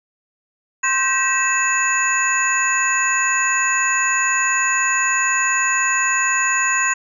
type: tone cluster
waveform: sine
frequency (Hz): 1059 / 1564 / 1920 / 2622 / 6810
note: C6 / G6 / B6 / E7 / G#8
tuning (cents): +21 / -4 / -49 / -10 / +42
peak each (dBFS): -22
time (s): 0.83-6.94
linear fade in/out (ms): 10
effects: none